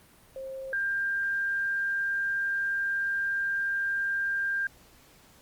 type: tone pair in turn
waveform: sine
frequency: 532 / 1594.2 Hz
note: C5 / G6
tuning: +29 / +29 cents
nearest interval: octave + perfect fifth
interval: 1900 cents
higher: second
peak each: -35 / -26 dBFS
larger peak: second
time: 0.36-0.73 / 0.73-4.67 s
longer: second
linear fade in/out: 2 ms
effects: pink hiss -57 dBFS RMS until 5.41 s + Opus 32 kbps